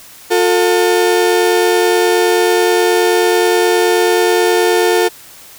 35% pulse tone pair together, 357.6 / 447 Hz, F4 / A4, +41 / +27 cents, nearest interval major third, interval 386 cents, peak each -11 dBFS, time 0.3-5.09 s, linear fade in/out 20 ms, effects white hiss -38 dBFS RMS until 5.58 s

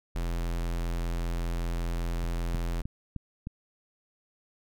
square tone, 42.57 Hz, F1, 44 cents flat, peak -29 dBFS, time 0.15-2.82 s, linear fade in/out 10 ms
click train, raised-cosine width 5 ms, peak -23 dBFS, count 5, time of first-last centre 2.24-3.471 s, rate 3.25 Hz
effects none

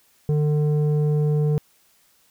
square tone with low-pass filter, 150 Hz, D3, 37 cents sharp, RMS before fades -20 dBFS, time 0.29-1.58 s, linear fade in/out 0 ms, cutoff 380 Hz, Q 1.7, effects white hiss -60 dBFS RMS until 2.3 s

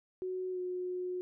sine tone with pitch glide, 370 to 363 Hz, F#4 to F#4, 0 to -33 cents, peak -34 dBFS, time 0.22-1.21 s, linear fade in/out 0 ms, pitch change -33 cents, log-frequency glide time 0.51-0.59 s, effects none

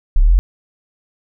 sine linear sweep, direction up, 31.17 to 48.28 Hz, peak -7 dBFS, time 0.16-0.39 s, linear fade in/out 0 ms, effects none

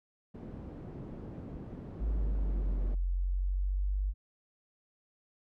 white low-pass noise, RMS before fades -44 dBFS, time 0.34-2.95 s, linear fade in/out 10 ms, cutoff 260 Hz, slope 12 dB/octave
sine exponential two-way sweep, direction down then up, 53.3 to 44.37 to 49.59 Hz, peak -28 dBFS, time 1.99-4.14 s, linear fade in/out 50 ms, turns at 2.99 s
effects none

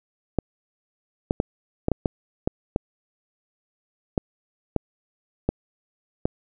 clicks, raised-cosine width 2 ms, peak -7 dBFS, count 12, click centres 0.387 / 1.309 / 1.401 / 1.884 / 1.917 / 2.058 / 2.475 / 2.761 / 4.178 / 4.763 / 5.49 / 6.255 s, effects none

